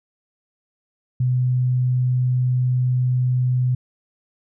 sine tone, 126.1 Hz, B2, 36 cents sharp, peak -16 dBFS, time 1.2-3.75 s, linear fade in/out 5 ms, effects none

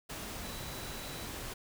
sine tone in noise, 3941 Hz, B7, 4 cents flat, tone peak -51 dBFS, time 0.43-1.26 s, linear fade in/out 10 ms, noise pink, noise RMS -42 dBFS, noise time 0.09-1.54 s, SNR -12 dB, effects none

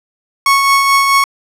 30% pulse tone with tremolo, 1104 Hz, C#6, 7 cents flat, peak -4 dBFS, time 0.46-1.24 s, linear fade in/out 2 ms, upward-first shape triangle, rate 4.6 Hz, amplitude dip 40%, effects low-pass 12000 Hz 12 dB/octave

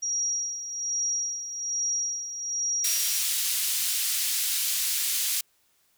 sine tone with tremolo, 5690 Hz, F8, 31 cents sharp, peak -24 dBFS, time 0.02-3.23 s, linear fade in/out 10 ms, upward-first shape sine, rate 1.2 Hz, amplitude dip 65%
white band-pass noise, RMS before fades -27 dBFS, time 2.84-5.41 s, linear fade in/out 5 ms, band 2900 to 15000 Hz, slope 12 dB/octave
effects white hiss -67 dBFS RMS until 5.97 s

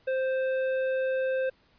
sine tone with hard clipping, 523.3 Hz, C5, in tune, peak -27 dBFS, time 0.07-1.5 s, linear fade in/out 10 ms, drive 9 dB, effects pink hiss -64 dBFS RMS until 1.78 s + resampled to 11025 Hz

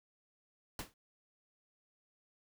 pink noise with exponential decay, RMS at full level -38 dBFS, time 0.79-0.94 s, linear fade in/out 2 ms, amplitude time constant 31 ms, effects none

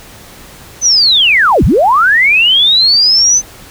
sine linear two-way sweep, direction down then up, 6200 to 33.05 to 6200 Hz, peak -5 dBFS, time 0.81-3.42 s, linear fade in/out 50 ms, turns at 1.64 s, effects pink hiss -35 dBFS RMS until 3.7 s

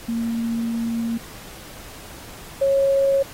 sine tone pair in turn, 230.5 / 548.2 Hz, A#3 / C#5, -19 / -19 cents, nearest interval octave + minor third, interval 1500 cents, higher second, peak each -21 / -15 dBFS, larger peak second, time 0.08-1.18 / 2.61-3.23 s, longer first, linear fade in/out 10 ms, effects pink hiss -41 dBFS RMS until 3.33 s + AAC 48 kbps

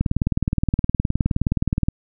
click train, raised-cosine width 5 ms, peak -6 dBFS, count 37, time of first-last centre 0.01-1.885 s, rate 19.2 Hz, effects none

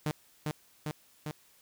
sawtooth tone with echo, 152.2 Hz, D#3, 38 cents flat, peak -25 dBFS, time 0.06-0.11 s, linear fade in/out 0 ms, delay 400 ms, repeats 3, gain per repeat -2 dB, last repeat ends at 1.31 s, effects white hiss -63 dBFS RMS until 1.61 s

